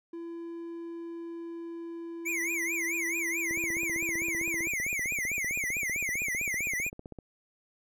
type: tone with pitch glide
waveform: triangle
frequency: 336.6 to 334.1 Hz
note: E4 to E4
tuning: +36 to +23 cents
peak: -35 dBFS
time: 0.13-4.68 s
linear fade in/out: 5 ms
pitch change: -13 cents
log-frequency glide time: 0.73-4.52 s
type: tone with vibrato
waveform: square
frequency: 2194 Hz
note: C#7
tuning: 18 cents flat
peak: -30 dBFS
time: 2.25-6.9 s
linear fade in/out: 20 ms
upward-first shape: triangle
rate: 4.6 Hz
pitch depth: 230 cents each way
type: click train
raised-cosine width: 2 ms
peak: -29 dBFS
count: 58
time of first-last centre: 3.51-7.187 s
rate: 15.5 Hz
effects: none